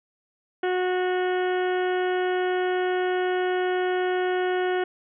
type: harmonic tone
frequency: 365.6 Hz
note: F#4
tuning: 21 cents flat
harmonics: 1 / 2 / 3 / 4 / 5 / 6 / 7 / 8 / 9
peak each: -23 / -29 / -40 / -33 / -36 / -42 / -47 / -42 / -47 dBFS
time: 0.63-4.84 s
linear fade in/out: 5 ms
effects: none